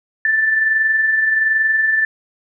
sine tone pair together, 1743.7 / 1765 Hz, A6 / A6, -16 / +5 cents, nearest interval unison, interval 21 cents, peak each -25 / -13 dBFS, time 0.25-2.05 s, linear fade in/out 2 ms, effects none

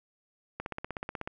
click train, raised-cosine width 0.5 ms, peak -20 dBFS, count 12, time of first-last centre 0.6-1.275 s, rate 16.3 Hz, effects none

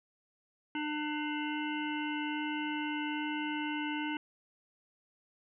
harmonic tone with a mistuned harmonic, 300.2 Hz, D4, 38 cents sharp, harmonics 1 / 3 / 5 / 7 / 9 / 10, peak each -35 / -40 / -42 / -43 / -45 / -45 dBFS, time 0.75-4.17 s, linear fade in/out 2 ms, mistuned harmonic 10, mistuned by -32 cents, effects none

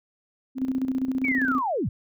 sine tone with tremolo, 261.6 Hz, C4, in tune, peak -21 dBFS, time 0.55-1.62 s, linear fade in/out 50 ms, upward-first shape square, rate 15 Hz, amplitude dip 60%
sine linear sweep, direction down, 2333 to 68.3 Hz, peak -23 dBFS, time 1.24-1.89 s, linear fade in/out 5 ms
effects none

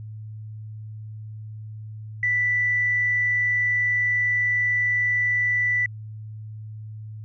triangle tone with tanh clipping, 1975.5 Hz, B6, in tune, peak -19 dBFS, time 2.23-5.86 s, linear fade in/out 2 ms, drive 3 dB, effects added 108 Hz sine -34 dBFS peak until 7.24 s + resampled to 16000 Hz

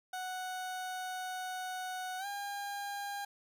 30% pulse tone with pitch glide, 740 to 807 Hz, F#5 to G#5, 0 to -50 cents, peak -35 dBFS, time 0.13-3.25 s, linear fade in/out 5 ms, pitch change +150 cents, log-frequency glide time 2.18-2.26 s, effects none

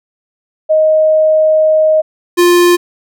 sine / square tone pair in turn, 625 / 350.8 Hz, D#5 / F4, +8 / +8 cents, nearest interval minor seventh, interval 1000 cents, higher first, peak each -6 dBFS, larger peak neither, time 0.69-2.02 / 2.37-2.77 s, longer first, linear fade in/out 20 ms, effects none

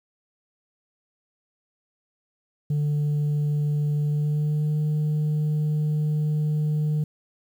sine tone with pitch glide, 147.8 to 151.78 Hz, D3 to D#3, +11 to -43 cents, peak -18 dBFS, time 2.7-7.04 s, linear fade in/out 5 ms, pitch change +46 cents, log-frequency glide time 4.03-4.79 s, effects tanh soft clip ceiling -20 dBFS + 9-bit

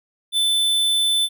square tone, 3520 Hz, A7, in tune, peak -17 dBFS, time 0.32-1.29 s, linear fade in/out 50 ms, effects none

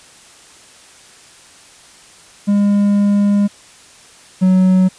triangle tone pair in turn, 203.1 / 186.01 Hz, G#3 / F#3, -38 / +9 cents, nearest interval major second, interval 153 cents, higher first, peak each -8 / -6 dBFS, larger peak second, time 2.47-3.48 / 4.41-4.89 s, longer first, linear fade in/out 20 ms, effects white hiss -43 dBFS RMS until 4.98 s + resampled to 22050 Hz

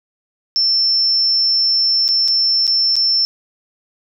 sine tone with dropouts, 5360 Hz, E8, 28 cents sharp, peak -12 dBFS, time 0.56-3.25 s, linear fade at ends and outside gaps 0 ms, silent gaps 2.08-2.088 / 2.278-2.283 / 2.668-2.677 / 2.956-2.965 s, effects none

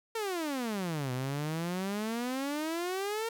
sawtooth exponential two-way sweep, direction down then up, 463 to 124.1 to 463 Hz, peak -28 dBFS, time 0.15-3.29 s, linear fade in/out 5 ms, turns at 1.12 s, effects none

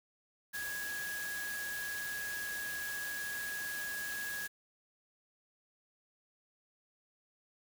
sine tone in noise, 1661.2 Hz, G#6, in tune, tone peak -38 dBFS, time 0.53-4.48 s, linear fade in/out 20 ms, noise white, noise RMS -44 dBFS, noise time 0.53-4.48 s, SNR +3 dB, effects none

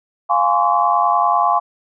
sine chord, Db major seventh, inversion first, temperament equal with one note detuned, 698.5 / 830.6 / 1046.5 / 1136.6 Hz, F5 / Ab5 / C6 / Db6, 0 / 0 / 0 / +43 cents, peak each -18 dBFS, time 0.29-1.6 s, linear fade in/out 20 ms, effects none

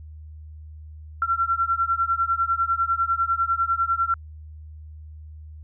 sine beating tone pair, 1355 / 1365 Hz, E6 / F6, +47 / -40 cents, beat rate 10 Hz, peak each -23 dBFS, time 1.22-4.14 s, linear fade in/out 2 ms, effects added 77 Hz sine -38 dBFS peak until 5.63 s

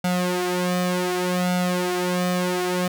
sawtooth tone with flanger, 180 Hz, F#3, 47 cents flat, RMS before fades -23 dBFS, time 0.04-2.88 s, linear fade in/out 5 ms, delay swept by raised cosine 1.4 to 3.9 ms, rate 0.67 Hz, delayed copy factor +0.8, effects none

